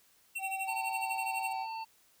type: tone with tremolo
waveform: square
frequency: 2714 Hz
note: E7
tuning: 50 cents sharp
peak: -34 dBFS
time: 0.35-1.53 s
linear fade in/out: 10 ms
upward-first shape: sine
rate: 12 Hz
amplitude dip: 90%
type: tone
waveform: triangle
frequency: 768 Hz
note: G5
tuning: 36 cents flat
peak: -34 dBFS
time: 0.38-1.67 s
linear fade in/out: 50 ms
type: harmonic tone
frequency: 896 Hz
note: A5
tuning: 31 cents sharp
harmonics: 1 / 3 / 5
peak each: -37 / -47 / -51 dBFS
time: 0.67-1.85 s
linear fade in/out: 20 ms
effects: white hiss -66 dBFS RMS until 2.2 s